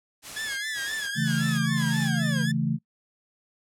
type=noise bursts; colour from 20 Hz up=white; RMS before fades=-38 dBFS; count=4; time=0.22-2.12 s; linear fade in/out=50 ms; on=370 ms; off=140 ms
type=tone with vibrato; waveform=sawtooth; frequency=1685 Hz; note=G#6; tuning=25 cents sharp; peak=-26 dBFS; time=0.36-2.52 s; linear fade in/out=10 ms; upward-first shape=sine; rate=3.8 Hz; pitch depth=88 cents each way
type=linear sweep; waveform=sawtooth; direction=down; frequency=2217 to 447.1 Hz; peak=-34 dBFS; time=0.45-2.46 s; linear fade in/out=50 ms
type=chord; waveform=sine; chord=A major; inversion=first; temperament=equal; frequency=138.59 / 164.81 / 220 Hz; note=C#3 / E3 / A3; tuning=0 / 0 / 0 cents; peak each=-27 dBFS; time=1.15-2.79 s; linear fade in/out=50 ms
effects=noise-tail reverb RT60 0.1 s tail -23 dB re dry + low-pass 10000 Hz 12 dB/octave